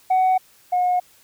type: tone pair in turn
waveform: sine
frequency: 747 / 722.4 Hz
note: F#5 / F#5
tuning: +16 / -42 cents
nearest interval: minor second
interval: 58 cents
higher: first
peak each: -12 / -15 dBFS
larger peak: first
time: 0.1-0.38 / 0.72-1 s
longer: neither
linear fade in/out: 10 ms
effects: tanh soft clip ceiling -13 dBFS + white hiss -54 dBFS RMS until 1.23 s